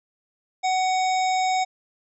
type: harmonic tone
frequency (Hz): 747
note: F#5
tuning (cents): +16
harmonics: 1 / 3 / 5 / 7 / 9 / 10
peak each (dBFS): -20 / -30 / -34 / -37 / -39 / -40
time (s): 0.63-1.65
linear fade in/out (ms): 20
effects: none